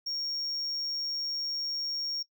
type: tone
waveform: triangle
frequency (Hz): 5550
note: F8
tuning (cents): -12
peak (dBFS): -30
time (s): 0.06-2.23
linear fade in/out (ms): 10
effects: noise-tail reverb RT60 0.1 s tail -20 dB re dry